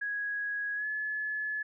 sine tone with pitch glide, 1661.2 to 1713.8 Hz, G#6 to A6, 0 to -46 cents, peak -31 dBFS, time 0.01-1.63 s, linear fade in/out 10 ms, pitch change +54 cents, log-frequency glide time 0.75-0.86 s, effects none

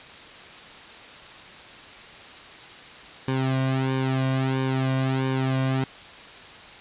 sawtooth tone with flanger, 132.1 Hz, C3, 17 cents sharp, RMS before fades -24 dBFS, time 3.28-5.84 s, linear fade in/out 0 ms, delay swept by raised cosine 1.5 to 2.34 ms, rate 1.5 Hz, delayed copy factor -0.8, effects white hiss -43 dBFS RMS until 6.8 s + resampled to 8000 Hz

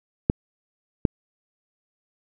clicks, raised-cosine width 3 ms, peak -4 dBFS, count 2, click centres 0.299 / 1.052 s, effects none

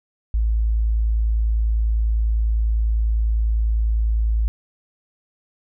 sine tone, 55 Hz, A1, in tune, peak -16 dBFS, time 0.34-4.48 s, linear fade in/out 0 ms, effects none

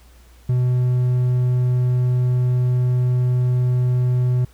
triangle tone, 124.9 Hz, B2, 20 cents sharp, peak -13 dBFS, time 0.49-4.45 s, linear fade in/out 5 ms, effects added 60 Hz sine -46 dBFS peak until 4.53 s + pink hiss -54 dBFS RMS until 4.53 s

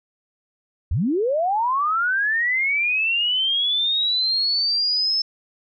sine linear sweep, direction up, 58.3 to 5274 Hz, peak -18 dBFS, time 0.91-5.22 s, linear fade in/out 5 ms, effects none

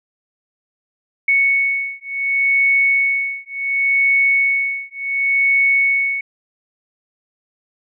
sine beating tone pair, 2216 / 2216.69 Hz, C#7 / C#7, -1 / -1 cents, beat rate 0.69 Hz, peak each -17 dBFS, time 1.28-6.21 s, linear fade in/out 5 ms, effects none

